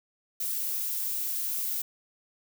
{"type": "noise", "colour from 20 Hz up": "violet", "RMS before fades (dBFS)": -31, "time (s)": [0.4, 1.82], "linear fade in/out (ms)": 5, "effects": []}